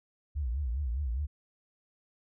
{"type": "tone with vibrato", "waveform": "sine", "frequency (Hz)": 65.41, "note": "C2", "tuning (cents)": 0, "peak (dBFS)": -29, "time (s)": [0.35, 1.27], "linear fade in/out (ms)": 20, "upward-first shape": "triangle", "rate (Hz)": 4.9, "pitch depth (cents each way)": 280, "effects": []}